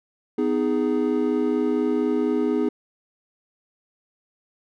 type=chord; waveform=triangle; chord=G# minor; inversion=first; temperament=equal with one note detuned; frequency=251.1 / 311.1 / 415.3 Hz; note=B3 / D#4 / G#4; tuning=+29 / 0 / 0 cents; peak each=-22 / -22 / -22 dBFS; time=0.38-2.69 s; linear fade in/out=5 ms; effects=none